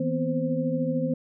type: tone cluster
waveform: sine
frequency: 160.9 / 242.9 / 256.3 / 522 Hz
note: E3 / B3 / C4 / C5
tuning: -42 / -29 / -36 / -4 cents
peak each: -29 dBFS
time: 0-1.14 s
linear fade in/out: 5 ms
effects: none